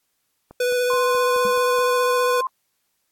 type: click train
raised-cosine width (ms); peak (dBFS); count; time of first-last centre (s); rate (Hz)
1; -27; 7; 0.51-1.789; 4.69
type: tone with vibrato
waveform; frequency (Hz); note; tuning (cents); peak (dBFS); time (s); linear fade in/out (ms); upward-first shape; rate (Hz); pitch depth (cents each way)
square; 493.9; B4; 0; -19; 0.6-2.41; 5; triangle; 15; 16
type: tone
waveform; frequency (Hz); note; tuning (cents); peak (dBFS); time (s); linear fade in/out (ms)
sine; 1046.5; C6; 0; -21; 0.9-2.47; 2
type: tone with exponential decay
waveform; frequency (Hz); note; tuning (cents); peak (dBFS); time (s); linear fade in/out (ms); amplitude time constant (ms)
sine; 207.7; G#3; 0; -26; 1.45-1.57; 0; 24
effects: white hiss -71 dBFS RMS until 3.11 s + AAC 64 kbps